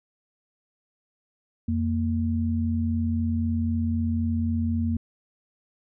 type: tone pair together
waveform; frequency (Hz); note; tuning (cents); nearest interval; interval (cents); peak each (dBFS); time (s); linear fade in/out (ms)
sine; 87.31 / 231; F2 / A#3; 0 / -16; octave + perfect fourth; 1684; -25; 1.68-4.97; 5
effects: none